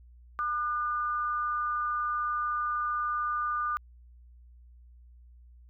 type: tone pair together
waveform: sine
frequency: 1206 / 1472.9 Hz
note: D6 / F#6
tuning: +46 / -8 cents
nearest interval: minor third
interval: 346 cents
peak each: -28 / -36 dBFS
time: 0.39-3.77 s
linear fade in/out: 0 ms
effects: added 60 Hz sine -51 dBFS peak until 5.69 s